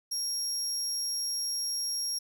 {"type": "tone", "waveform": "30% pulse", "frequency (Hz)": 5588, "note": "F8", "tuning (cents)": 0, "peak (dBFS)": -26, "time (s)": [0.11, 2.19], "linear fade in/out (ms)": 10, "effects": []}